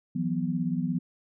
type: chord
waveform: sine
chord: E suspended second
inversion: none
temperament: equal with one note detuned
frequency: 164.81 / 182.03 / 246.9 Hz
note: E3 / F#3 / B3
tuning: 0 / -28 / 0 cents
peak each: -30 dBFS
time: 0.15-0.99 s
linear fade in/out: 10 ms
effects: none